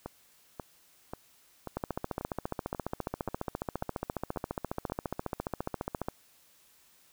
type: two click trains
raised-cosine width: 1 ms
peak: -23 / -18 dBFS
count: 10 / 64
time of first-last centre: 0.06-4.899 / 1.77-6.085 s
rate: 1.86 / 14.6 Hz
effects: white hiss -63 dBFS RMS until 7.12 s